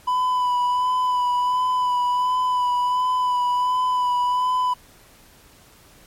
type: tone with vibrato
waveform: triangle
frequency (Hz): 995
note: B5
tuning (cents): +13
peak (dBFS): -16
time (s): 0.07-4.74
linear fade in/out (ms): 10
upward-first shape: sine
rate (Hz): 1.4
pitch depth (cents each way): 21
effects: pink hiss -51 dBFS RMS until 6.06 s + MP3 64 kbps